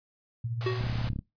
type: tone with tremolo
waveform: sine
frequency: 116.54 Hz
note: A#2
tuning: in tune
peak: -28 dBFS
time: 0.44-1.12 s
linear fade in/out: 5 ms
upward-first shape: sine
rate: 15 Hz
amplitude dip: 55%
type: high-pass noise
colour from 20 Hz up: pink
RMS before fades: -41 dBFS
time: 0.61-1.09 s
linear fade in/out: 0 ms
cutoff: 450 Hz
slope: 48 dB/octave
type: tone with exponential decay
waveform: square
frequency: 374.7 Hz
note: F#4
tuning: 22 cents sharp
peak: -25 dBFS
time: 0.66-0.97 s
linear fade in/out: 5 ms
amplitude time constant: 66 ms
type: click train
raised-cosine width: 5 ms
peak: -22 dBFS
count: 14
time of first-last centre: 0.81-1.19 s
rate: 34.2 Hz
effects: noise-tail reverb RT60 0.2 s tail -21 dB re dry + resampled to 11025 Hz